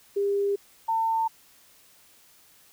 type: tone pair in turn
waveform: sine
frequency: 401.2 / 900.7 Hz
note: G4 / A5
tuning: +40 / +40 cents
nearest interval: octave + major second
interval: 1400 cents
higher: second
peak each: -22 dBFS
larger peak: neither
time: 0.16-0.56 / 0.88-1.28 s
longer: neither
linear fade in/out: 10 ms
effects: white hiss -57 dBFS RMS until 2.72 s